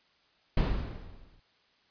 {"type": "noise with exponential decay", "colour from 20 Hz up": "brown", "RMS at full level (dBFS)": -22, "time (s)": [0.57, 1.4], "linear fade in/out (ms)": 5, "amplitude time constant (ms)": 180, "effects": ["white hiss -67 dBFS RMS until 1.9 s", "resampled to 11025 Hz"]}